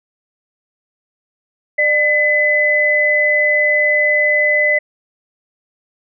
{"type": "tone pair together", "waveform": "sine", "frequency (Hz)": [599, 2013], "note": ["D5", "B6"], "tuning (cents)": [34, 33], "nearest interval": "octave + major sixth", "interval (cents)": 2099, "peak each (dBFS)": [-17, -12], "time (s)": [1.78, 4.79], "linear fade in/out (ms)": 10, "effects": []}